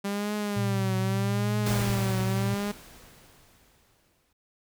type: tone with vibrato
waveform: sawtooth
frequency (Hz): 198.8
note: G3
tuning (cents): +25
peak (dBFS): -24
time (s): 0.04-2.72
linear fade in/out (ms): 10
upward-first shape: triangle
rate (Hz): 0.81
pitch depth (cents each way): 100
type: tone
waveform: sine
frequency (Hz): 116.3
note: A#2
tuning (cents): -4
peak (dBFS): -26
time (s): 0.56-2.55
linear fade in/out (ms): 10
type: noise with exponential decay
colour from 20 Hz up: pink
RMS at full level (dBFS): -31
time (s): 1.66-4.33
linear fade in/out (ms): 5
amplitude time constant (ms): 580
effects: none